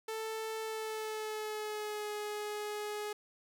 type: tone with pitch glide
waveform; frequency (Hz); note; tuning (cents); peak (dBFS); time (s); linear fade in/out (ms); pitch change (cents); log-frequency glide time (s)
sawtooth; 441.7 to 419.1; A4 to G#4; +7 to +16; -33; 0.08-3.13; 5; -91; 0.61-2.11
effects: none